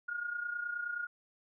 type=tone with amplitude modulation; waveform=sine; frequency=1428 Hz; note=F6; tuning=38 cents sharp; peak=-32 dBFS; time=0.08-1.07 s; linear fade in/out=10 ms; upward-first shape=sine; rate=29.5 Hz; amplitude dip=65%; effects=none